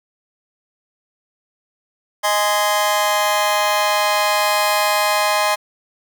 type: chord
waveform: sawtooth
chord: Ab major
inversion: second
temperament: just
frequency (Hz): 623 / 830.6 / 1038.3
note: Eb5 / Ab5 / C6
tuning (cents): +2 / 0 / -14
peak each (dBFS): -16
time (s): 2.23-5.56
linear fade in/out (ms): 20
effects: none